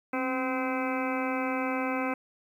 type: harmonic tone with a mistuned harmonic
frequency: 257.4 Hz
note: C4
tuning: 28 cents flat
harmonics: 1 / 2 / 3 / 4 / 5 / 6 / 8 / 9 / 10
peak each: -31 / -34 / -36 / -37 / -38 / -39 / -40 / -41 / -41 dBFS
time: 0.13-2.14 s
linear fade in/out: 5 ms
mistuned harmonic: 1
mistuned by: +53 cents
effects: 10-bit